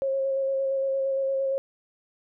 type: tone with vibrato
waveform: sine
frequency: 540 Hz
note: C#5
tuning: 45 cents flat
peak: -23 dBFS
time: 0.02-1.58 s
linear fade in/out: 0 ms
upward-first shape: square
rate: 8.7 Hz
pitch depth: 13 cents each way
effects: none